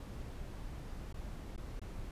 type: noise with dropouts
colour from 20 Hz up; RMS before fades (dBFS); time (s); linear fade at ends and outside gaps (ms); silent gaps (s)
brown; -44; 0-2.11; 2; 1.127-1.142 / 1.562-1.577 / 1.795-1.816
effects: resampled to 32000 Hz